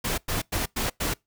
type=noise bursts; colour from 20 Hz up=pink; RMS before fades=-27 dBFS; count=5; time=0.04-1.14 s; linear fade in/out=10 ms; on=140 ms; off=100 ms; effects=noise-tail reverb RT60 0.2 s tail -25 dB re dry